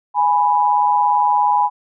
sine tone pair together, 830.6 / 987.8 Hz, G#5 / B5, 0 / 0 cents, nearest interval minor third, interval 300 cents, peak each -15 dBFS, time 0.14-1.7 s, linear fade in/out 50 ms, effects none

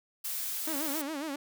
blue noise, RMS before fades -35 dBFS, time 0.24-1.02 s, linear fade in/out 10 ms
sawtooth tone with vibrato, 297.2 Hz, D4, 21 cents sharp, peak -30 dBFS, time 0.67-1.36 s, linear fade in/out 5 ms, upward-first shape sine, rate 7.3 Hz, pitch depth 150 cents each way
effects none

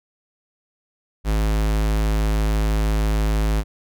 square tone, 53.1 Hz, G#1, 39 cents sharp, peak -18 dBFS, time 1.24-3.64 s, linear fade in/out 50 ms, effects none

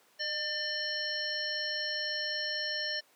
harmonic tone with a mistuned harmonic, 604 Hz, D5, 48 cents sharp, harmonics 1 / 3 / 5 / 7 / 9, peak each -41 / -36 / -41 / -39 / -36 dBFS, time 0.19-3.01 s, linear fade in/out 20 ms, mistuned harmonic 3, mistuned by -22 cents, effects pink hiss -64 dBFS RMS until 3.15 s + high-pass 400 Hz 12 dB/octave

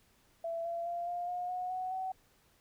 sine tone with pitch steps, 668 / 679.7 / 691.6 / 703.6 / 715.9 / 728.5 / 741.2 / 754.1 Hz, E5 / F5 / F5 / F5 / F5 / F#5 / F#5 / F#5, +23 / -47 / -17 / +13 / +43 / -27 / +3 / +33 cents, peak -34 dBFS, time 0.44-2.12 s, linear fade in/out 5 ms, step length 210 ms, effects pink hiss -68 dBFS RMS until 2.6 s

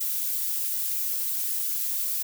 violet noise with flanger, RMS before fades -28 dBFS, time 0-2.23 s, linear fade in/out 10 ms, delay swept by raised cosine 2 to 6.6 ms, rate 1.3 Hz, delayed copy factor +0.95, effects none

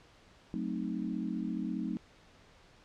sine chord, F# diminished seventh, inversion none, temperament equal, 185 / 220 / 261.6 / 311.1 Hz, F#3 / A3 / C4 / Eb4, 0 / 0 / 0 / 0 cents, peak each -38 / -37 / -39 / -39 dBFS, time 0.54-1.97 s, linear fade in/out 0 ms, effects pink hiss -60 dBFS RMS until 2.84 s + low-pass 5000 Hz 12 dB/octave

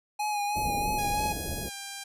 square tone with vibrato, 830.6 Hz, G#5, in tune, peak -28 dBFS, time 0.19-1.33 s, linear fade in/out 10 ms, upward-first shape sine, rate 3.1 Hz, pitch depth 31 cents each way
pink band-stop noise, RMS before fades -34 dBFS, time 0.55-1.7 s, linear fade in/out 20 ms, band 720 to 9400 Hz, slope 48 dB/octave
5% pulse tone with pitch glide, 830.6 to 795.8 Hz, G#5 to G5, 0 to +26 cents, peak -25 dBFS, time 0.98-2.04 s, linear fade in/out 10 ms, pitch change -74 cents, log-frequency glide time 1.63-1.73 s
effects resampled to 32000 Hz

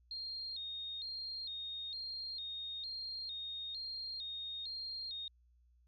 sine tone with vibrato, 3951 Hz, B7, in tune, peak -40 dBFS, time 0.11-5.28 s, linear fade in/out 2 ms, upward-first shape square, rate 1.1 Hz, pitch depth 110 cents each way, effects added 60 Hz sine -65 dBFS peak until 5.87 s + MP3 64 kbps

